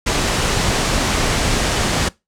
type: low-pass noise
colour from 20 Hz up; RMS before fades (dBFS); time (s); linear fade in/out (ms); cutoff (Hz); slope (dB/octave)
pink; -18; 0.06-2.09; 10; 8700; 24
effects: noise-tail reverb RT60 0.2 s tail -21 dB re dry